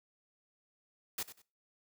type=noise with echo; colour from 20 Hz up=white; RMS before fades=-37 dBFS; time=1.18-1.23 s; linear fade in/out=5 ms; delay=95 ms; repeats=2; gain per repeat=-13 dB; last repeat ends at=1.42 s; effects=noise-tail reverb RT60 0.3 s tail -19 dB re dry + high-pass 80 Hz 12 dB/octave